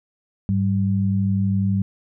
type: tone pair together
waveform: sine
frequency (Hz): 101.5 / 193.61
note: G#2 / G3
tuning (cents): -39 / -21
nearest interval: major seventh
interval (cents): 1118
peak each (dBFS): -20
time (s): 0.49-1.82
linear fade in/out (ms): 0
effects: none